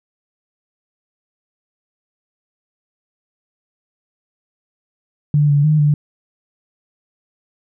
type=tone with pitch steps; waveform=sine; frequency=147.4 / 143.9 / 153.2 / 147.5 Hz; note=D3 / D3 / D#3 / D3; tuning=+7 / -35 / -27 / +8 cents; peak=-10 dBFS; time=5.34-5.94 s; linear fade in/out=2 ms; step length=150 ms; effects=none